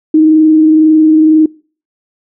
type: tone with frequency modulation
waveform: sine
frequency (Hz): 312.8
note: D#4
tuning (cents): +9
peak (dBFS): -3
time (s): 0.14-1.46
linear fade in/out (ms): 5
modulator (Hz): 22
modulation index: 0.22
effects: noise-tail reverb RT60 0.4 s tail -24 dB re dry